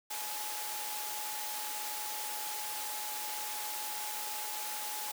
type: tone in noise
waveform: sine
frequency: 848 Hz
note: G#5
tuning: 36 cents sharp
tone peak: -43 dBFS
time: 0.1-5.12 s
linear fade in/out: 10 ms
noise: white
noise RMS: -39 dBFS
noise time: 0.1-5.12 s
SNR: -7 dB
effects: high-pass 400 Hz 12 dB/octave